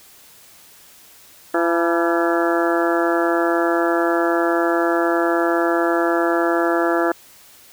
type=harmonic tone with a mistuned harmonic; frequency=169.5 Hz; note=E3; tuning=49 cents sharp; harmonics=2 / 3 / 4 / 5 / 6 / 7 / 8 / 9 / 10; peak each=-19 / -24 / -22 / -29 / -30 / -30 / -25 / -32 / -27 dBFS; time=1.54-7.12 s; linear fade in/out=5 ms; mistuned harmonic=6; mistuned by=-78 cents; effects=white hiss -47 dBFS RMS until 7.72 s